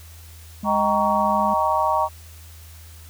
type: tone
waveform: triangle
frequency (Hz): 207.7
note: G#3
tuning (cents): 0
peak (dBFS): -24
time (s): 0.63-1.54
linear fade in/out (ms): 5
type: chord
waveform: sine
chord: Eb dominant seventh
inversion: none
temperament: just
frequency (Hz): 622.3 / 777.8 / 933.4 / 1120.1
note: Eb5 / G5 / Bb5 / Db6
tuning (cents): 0 / -14 / +2 / +18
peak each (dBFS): -24 / -25 / -21 / -23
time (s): 0.64-2.09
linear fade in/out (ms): 50
effects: added 81 Hz sine -41 dBFS peak until 3.09 s + white hiss -48 dBFS RMS until 3.09 s